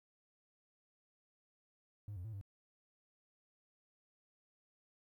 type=tone with pitch steps; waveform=triangle; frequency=103.6 / 89.1 / 111.2 / 99.1 Hz; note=G#2 / F2 / A2 / G2; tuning=-4 / +35 / +19 / +19 cents; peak=-40 dBFS; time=2.08-2.412 s; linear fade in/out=0 ms; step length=83 ms; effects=tanh soft clip ceiling -38 dBFS + 13-bit